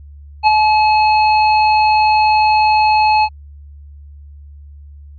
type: tone with ADSR envelope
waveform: square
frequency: 857 Hz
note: A5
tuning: 46 cents flat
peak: -6 dBFS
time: 0.43-3.29 s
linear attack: 41 ms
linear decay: 20 ms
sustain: -4 dB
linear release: 54 ms
effects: added 72 Hz sine -34 dBFS peak until 5.18 s + resampled to 11025 Hz